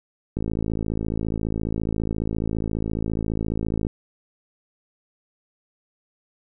click train, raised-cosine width 3 ms, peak -13 dBFS, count 192, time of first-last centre 0.37-3.868 s, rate 54.6 Hz, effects none

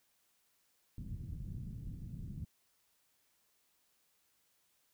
white low-pass noise, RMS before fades -44 dBFS, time 0.98-2.45 s, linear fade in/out 2 ms, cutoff 170 Hz, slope 24 dB/octave, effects white hiss -75 dBFS RMS until 4.93 s

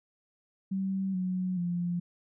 sine tone with pitch steps, 192.2 / 184 / 174.7 Hz, G3 / F#3 / F3, -34 / -9 / +1 cents, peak -28 dBFS, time 0.71-2 s, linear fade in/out 10 ms, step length 430 ms, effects none

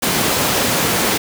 pink high-pass noise, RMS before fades -17 dBFS, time 0.02-1.18 s, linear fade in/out 10 ms, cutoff 150 Hz, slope 12 dB/octave, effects none

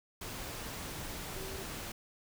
sine tone in noise, 384.9 Hz, G4, 32 cents flat, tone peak -44 dBFS, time 1.36-1.63 s, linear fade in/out 5 ms, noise pink, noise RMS -42 dBFS, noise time 0.21-1.92 s, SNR -5 dB, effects none

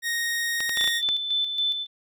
sawtooth tone, 1864.7 Hz, A#6, in tune, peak -21 dBFS, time 0.02-1.02 s, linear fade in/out 50 ms
clicks, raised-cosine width 0.2 ms, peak -14 dBFS, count 7, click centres 0.605 / 0.694 / 0.773 / 0.811 / 0.842 / 0.876 / 1.089 s
sine tone with tremolo, 3520 Hz, A7, in tune, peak -21 dBFS, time 0.75-1.87 s, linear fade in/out 50 ms, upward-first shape square, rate 3.6 Hz, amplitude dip 50%
effects none

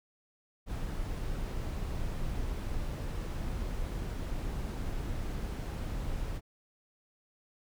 brown noise, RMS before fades -35 dBFS, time 0.66-6.41 s, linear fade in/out 50 ms, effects none

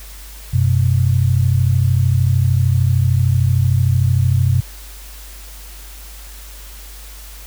sine tone pair together, 93.4 / 126.63 Hz, F#2 / B2, +17 / +44 cents, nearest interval perfect fourth, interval 527 cents, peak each -14 dBFS, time 0.53-4.61 s, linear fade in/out 10 ms, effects added 50 Hz sine -34 dBFS peak until 7.46 s + white hiss -39 dBFS RMS until 7.46 s

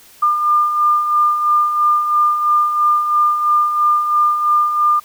sine beating tone pair, 1200 / 1203 Hz, D6 / D6, +37 / +41 cents, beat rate 3 Hz, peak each -21 / -12 dBFS, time 0.22-5 s, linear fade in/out 10 ms, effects white hiss -45 dBFS RMS until 5.04 s

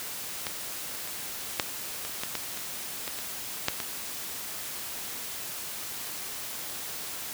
clicks, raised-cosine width 0.2 ms, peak -13 / -22 / -20 / -6 / -17 / -13 / -13 / -20 / -15 / -20 / -6 / -14 dBFS, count 12, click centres 0.468 / 0.949 / 1.075 / 1.598 / 2.05 / 2.235 / 2.353 / 2.574 / 3.078 / 3.188 / 3.684 / 3.802 s, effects white hiss -37 dBFS RMS until 7.33 s + high-pass 60 Hz 12 dB/octave

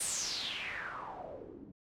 white noise with low-pass filter sweep, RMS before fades -40 dBFS, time 0-1.72 s, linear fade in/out 10 ms, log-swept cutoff 9600 to 240 Hz, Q 5.4, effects none

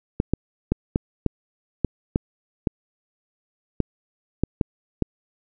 clicks, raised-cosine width 3 ms, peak -6 dBFS, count 12, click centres 0.201 / 0.336 / 0.72 / 0.959 / 1.263 / 1.847 / 2.159 / 2.672 / 3.803 / 4.436 / 4.612 / 5.023 s, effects none

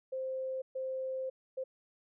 sine tone bursts at uneven times, 523.3 Hz, C5, in tune, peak -34 dBFS, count 3, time 0.12-0.62 / 0.75-1.3 / 1.57-1.64 s, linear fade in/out 10 ms, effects none

